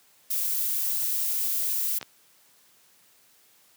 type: noise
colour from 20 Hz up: violet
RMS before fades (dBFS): -27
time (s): 0.3-1.99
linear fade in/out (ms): 10
type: clicks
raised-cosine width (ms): 0.2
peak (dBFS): -19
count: 2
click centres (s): 2.013 / 2.028
effects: white hiss -60 dBFS RMS until 3.76 s + high-pass 100 Hz 12 dB/octave